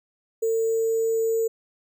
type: tone with sample-and-hold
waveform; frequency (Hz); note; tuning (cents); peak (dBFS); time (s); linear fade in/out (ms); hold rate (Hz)
sine; 450.5; A4; +41; -20; 0.42-1.48; 10; 7350
effects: none